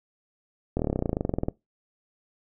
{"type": "slowing click train", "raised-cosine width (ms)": 2, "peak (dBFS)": -12, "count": 21, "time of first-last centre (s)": [0.77, 1.485], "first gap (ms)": 24, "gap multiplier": 1.04, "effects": ["noise-tail reverb RT60 0.2 s tail -22 dB re dry"]}